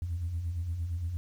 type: beating tone pair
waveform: sine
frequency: 77.78 / 86.48 Hz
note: D#2 / F2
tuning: 0 / -16 cents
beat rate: 8.7 Hz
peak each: -39 / -30 dBFS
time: 0.02-1.17 s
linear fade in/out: 0 ms
effects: tanh soft clip ceiling -26 dBFS + 10-bit